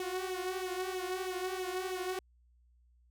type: tone with flanger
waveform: sawtooth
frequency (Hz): 370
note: F#4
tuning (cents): 0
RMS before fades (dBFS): -37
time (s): 0-2.19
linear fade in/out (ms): 2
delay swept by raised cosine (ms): 0.3 to 5.4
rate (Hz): 3.1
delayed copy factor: +0.65
effects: added 60 Hz sine -63 dBFS peak until 3.1 s